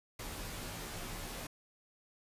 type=noise with comb filter; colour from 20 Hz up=pink; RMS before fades=-43 dBFS; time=0.19-1.47 s; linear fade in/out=5 ms; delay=15 ms; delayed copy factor=-0.75; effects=resampled to 32000 Hz